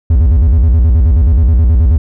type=tone with vibrato; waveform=triangle; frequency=69.3 Hz; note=C#2; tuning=in tune; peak=-3 dBFS; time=0.1-1.98 s; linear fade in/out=5 ms; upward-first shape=square; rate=9.4 Hz; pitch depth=280 cents each way; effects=none